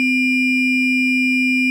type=ring-modulated tone; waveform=triangle; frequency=1326 Hz; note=E6; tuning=10 cents sharp; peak=-9 dBFS; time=0-1.7 s; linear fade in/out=0 ms; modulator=1070 Hz; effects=none